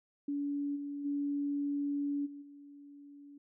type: tone with level steps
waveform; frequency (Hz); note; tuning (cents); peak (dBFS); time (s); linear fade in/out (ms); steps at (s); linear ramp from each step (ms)
sine; 285.6; D4; -48; -32 / -37 / -31 / -44 / -50; 0.28-3.38; 5; 0.75 / 1.04 / 2.25 / 2.41; 20
effects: none